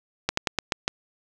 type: slowing click train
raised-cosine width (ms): 0.2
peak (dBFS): -5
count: 6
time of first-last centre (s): 0.29-0.879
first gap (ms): 84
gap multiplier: 1.17
effects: none